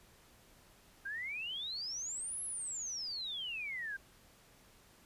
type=exponential two-way sweep; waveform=sine; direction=up then down; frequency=1560 to 11175 to 1560 Hz; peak=-38 dBFS; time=1.05-3.97 s; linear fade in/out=10 ms; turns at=2.42 s; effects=pink hiss -63 dBFS RMS until 5.05 s + resampled to 32000 Hz